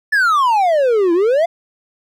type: exponential two-way sweep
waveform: triangle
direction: down then up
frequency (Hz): 1772 to 329.6 to 704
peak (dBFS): -9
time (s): 0.12-1.46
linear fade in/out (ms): 10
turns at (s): 1.13
effects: none